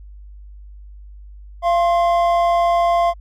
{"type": "tone pair together", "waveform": "triangle", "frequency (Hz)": [687, 1059.7], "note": ["F5", "C6"], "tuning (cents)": [-29, 22], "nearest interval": "minor sixth", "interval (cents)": 751, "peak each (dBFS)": [-12, -19], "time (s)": [1.62, 3.14], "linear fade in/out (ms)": 50, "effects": ["added 50 Hz sine -36 dBFS peak until 3.2 s"]}